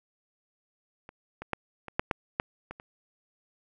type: clicks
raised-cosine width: 0.5 ms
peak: -29 / -23 / -13 / -25 / -9 / -11 / -10 / -24 / -29 dBFS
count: 9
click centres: 1.091 / 1.42 / 1.533 / 1.883 / 1.995 / 2.112 / 2.399 / 2.71 / 2.799 s
effects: none